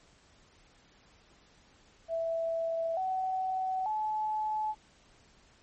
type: tone with pitch steps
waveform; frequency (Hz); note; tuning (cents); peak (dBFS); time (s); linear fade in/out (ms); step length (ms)
sine; 659.3 / 753 / 860; E5 / F#5 / A5; 0 / +30 / -40; -29; 2.08-4.75; 50; 890
effects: pink hiss -62 dBFS RMS until 5.62 s + MP3 32 kbps